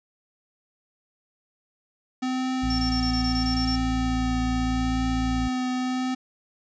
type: tone with vibrato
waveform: square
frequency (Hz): 255.9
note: C4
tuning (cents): -38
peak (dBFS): -25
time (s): 2.22-6.15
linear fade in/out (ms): 10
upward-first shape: triangle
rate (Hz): 0.79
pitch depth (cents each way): 19
type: harmonic tone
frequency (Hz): 56.1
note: A1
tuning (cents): +34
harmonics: 1 / 2 / 3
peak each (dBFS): -27 / -33 / -37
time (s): 2.62-5.49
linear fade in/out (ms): 20
type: tone bursts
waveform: sine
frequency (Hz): 5420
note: E8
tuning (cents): +47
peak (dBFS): -28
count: 10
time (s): 2.7-3.759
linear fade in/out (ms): 5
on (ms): 87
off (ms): 21
effects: resampled to 16000 Hz + 9-bit